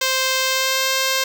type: tone with pitch glide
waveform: 5% pulse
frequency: 523.3 to 528.2 Hz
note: C5 to C5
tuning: 0 to +16 cents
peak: -6 dBFS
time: 0.01-1.24 s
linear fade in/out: 5 ms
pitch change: +16 cents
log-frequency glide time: 0.41-0.9 s
effects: none